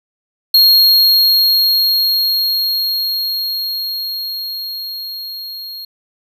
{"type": "tone with level ramp", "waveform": "square", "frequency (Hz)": 4264, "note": "C8", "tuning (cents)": 32, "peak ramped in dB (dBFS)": [-6, -27], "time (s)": [0.54, 5.85], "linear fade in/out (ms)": 5, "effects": []}